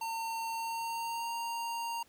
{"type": "tone with pitch glide", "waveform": "square", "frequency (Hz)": [909, 929.7], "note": ["A#5", "A#5"], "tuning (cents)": [-44, -5], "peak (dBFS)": -35, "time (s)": [0.01, 2.03], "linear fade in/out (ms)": 5, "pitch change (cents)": 39, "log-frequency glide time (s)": [0.53, 1.35], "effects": ["pink hiss -64 dBFS RMS until 2.08 s", "high-pass 100 Hz 12 dB/octave"]}